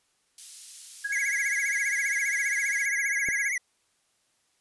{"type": "high-pass noise", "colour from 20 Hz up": "white", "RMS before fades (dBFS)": -43, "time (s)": [0.38, 2.86], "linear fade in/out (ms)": 2, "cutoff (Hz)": 4100, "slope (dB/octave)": 12}
{"type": "tone with tremolo", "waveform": "sine", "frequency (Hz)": 1653, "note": "G#6", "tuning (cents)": -9, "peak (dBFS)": -25, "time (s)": [1.04, 3.49], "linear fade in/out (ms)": 10, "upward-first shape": "triangle", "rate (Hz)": 17, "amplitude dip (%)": 85}
{"type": "tone with vibrato", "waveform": "square", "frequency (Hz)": 2093, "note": "C7", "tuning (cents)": 0, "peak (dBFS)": -27, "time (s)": [1.12, 3.58], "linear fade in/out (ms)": 5, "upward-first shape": "triangle", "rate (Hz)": 15, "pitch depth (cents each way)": 150}
{"type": "click", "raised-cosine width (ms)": 2, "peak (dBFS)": -25, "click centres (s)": 3.287}
{"effects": ["white hiss -70 dBFS RMS until 4.6 s", "resampled to 24000 Hz"]}